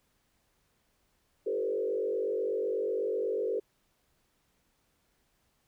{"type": "tone with frequency modulation", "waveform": "sine", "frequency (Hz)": 447.3, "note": "A4", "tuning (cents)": 28, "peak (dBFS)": -28, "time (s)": [1.46, 3.6], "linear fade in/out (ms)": 10, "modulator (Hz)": 48.1, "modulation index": 1.4, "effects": ["pink hiss -73 dBFS RMS until 5.67 s"]}